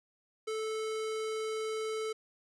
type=tone; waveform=square; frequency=437.7 Hz; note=A4; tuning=9 cents flat; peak=-34 dBFS; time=0.47-2.13 s; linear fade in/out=10 ms; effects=resampled to 22050 Hz + 10-bit